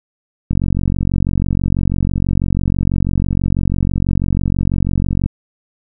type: click train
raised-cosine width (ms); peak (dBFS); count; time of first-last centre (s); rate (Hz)
5; -4; 220; 0.51-5.261; 46.1
effects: none